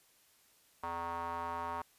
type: tone with band-pass filter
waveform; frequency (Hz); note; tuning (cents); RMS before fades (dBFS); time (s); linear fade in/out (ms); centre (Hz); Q
square; 84.7; E2; +48; -39; 0.83-1.82; 5; 1000; 4.7
effects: white hiss -67 dBFS RMS until 1.98 s + resampled to 32000 Hz